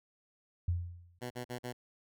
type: tone with exponential decay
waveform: sine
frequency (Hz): 87.1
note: F2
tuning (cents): -4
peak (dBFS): -26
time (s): 0.68-1.19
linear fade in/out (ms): 5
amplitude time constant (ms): 110
type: tone bursts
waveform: 10% pulse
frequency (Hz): 123.47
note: B2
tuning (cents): 0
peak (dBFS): -30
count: 4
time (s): 1.21-1.73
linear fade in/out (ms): 20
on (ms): 97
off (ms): 44
effects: none